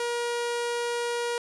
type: tone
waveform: sawtooth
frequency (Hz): 476.4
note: A#4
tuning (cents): +38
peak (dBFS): -23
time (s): 0-1.38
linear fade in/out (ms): 2
effects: resampled to 24000 Hz + 9-bit